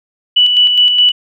sine tone with tremolo, 2960 Hz, F#7, in tune, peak -5 dBFS, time 0.36-1.12 s, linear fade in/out 10 ms, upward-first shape square, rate 4.8 Hz, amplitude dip 40%, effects none

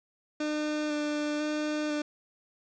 30% pulse tone with vibrato, 300 Hz, D4, 37 cents sharp, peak -26 dBFS, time 0.4-2.02 s, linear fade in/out 5 ms, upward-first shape square, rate 1 Hz, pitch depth 13 cents each way, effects resampled to 16000 Hz + 9-bit

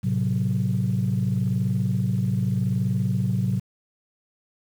sine chord, F# diminished, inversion first, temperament equal, 110 / 130.81 / 185 Hz, A2 / C3 / F#3, 0 / 0 / 0 cents, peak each -24 dBFS, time 0.03-3.6 s, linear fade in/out 20 ms, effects tanh soft clip ceiling -14 dBFS + 8-bit

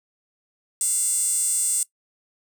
sawtooth tone with high-pass filter, 698.5 Hz, F5, in tune, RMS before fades -23 dBFS, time 0.81-1.83 s, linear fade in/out 0 ms, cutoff 8300 Hz, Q 7.5, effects noise-tail reverb RT60 0.1 s tail -19 dB re dry

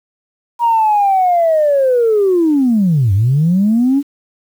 sine linear two-way sweep, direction down then up, 956 to 92.5 to 289.3 Hz, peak -8 dBFS, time 0.59-4.03 s, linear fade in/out 50 ms, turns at 3.13 s, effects tanh soft clip ceiling -5 dBFS + 7-bit

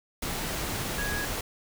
sine tone in noise, 1661.2 Hz, G#6, in tune, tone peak -32 dBFS, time 0.98-1.25 s, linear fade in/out 5 ms, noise pink, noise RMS -32 dBFS, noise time 0.22-1.41 s, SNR -3 dB, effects none

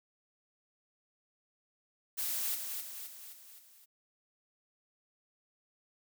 blue noise with echo, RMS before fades -35 dBFS, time 2.17-2.56 s, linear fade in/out 20 ms, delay 260 ms, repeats 5, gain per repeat -5 dB, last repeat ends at 3.86 s, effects none

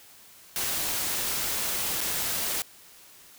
white noise with dropouts, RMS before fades -29 dBFS, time 0.56-2.62 s, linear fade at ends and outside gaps 1 ms, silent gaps 2.007-2.012 s, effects white hiss -52 dBFS RMS until 3.38 s

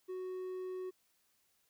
triangle tone, 370 Hz, F#4, in tune, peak -37 dBFS, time 0.08-0.91 s, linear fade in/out 20 ms, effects white hiss -75 dBFS RMS until 1.69 s

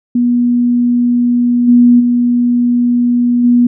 sine tone with level steps, 242.2 Hz, B3, 34 cents flat, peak -8 / -3 / -8 / -5 dBFS, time 0.15-3.67 s, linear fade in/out 5 ms, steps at 1.67 / 1.99 / 3.43 s, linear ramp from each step 20 ms, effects none

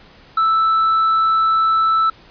triangle tone with tanh clipping, 1318.5 Hz, E6, in tune, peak -13 dBFS, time 0.37-2.1 s, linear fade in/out 5 ms, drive 7 dB, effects pink hiss -46 dBFS RMS until 2.3 s + resampled to 11025 Hz

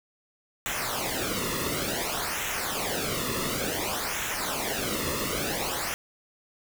pink noise with flanger, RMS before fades -30 dBFS, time 0.66-5.94 s, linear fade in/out 0 ms, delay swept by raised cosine 0.21 to 1.31 ms, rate 0.56 Hz, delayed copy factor -0.75, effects none

